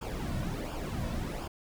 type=noise with flanger; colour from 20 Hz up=brown; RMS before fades=-35 dBFS; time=0.01-1.48 s; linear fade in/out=10 ms; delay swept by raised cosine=0.49 to 2.49 ms; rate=1.4 Hz; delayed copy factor=-0.65; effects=none